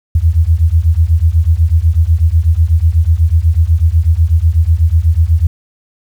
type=beating tone pair; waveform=sine; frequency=77.78 / 85.88 Hz; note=D#2 / F2; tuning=0 / -29 cents; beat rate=8.1 Hz; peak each=-10 dBFS; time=0.15-5.47 s; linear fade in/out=5 ms; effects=7-bit